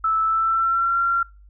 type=tone with pitch glide; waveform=sine; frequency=1313 to 1374.3 Hz; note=E6 to F6; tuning=-7 to -28 cents; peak=-17 dBFS; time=0.04-1.23 s; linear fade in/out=5 ms; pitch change=+79 cents; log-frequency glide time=0.24-0.99 s; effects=noise-tail reverb RT60 0.3 s tail -25 dB re dry + added 50 Hz sine -45 dBFS peak until 1.49 s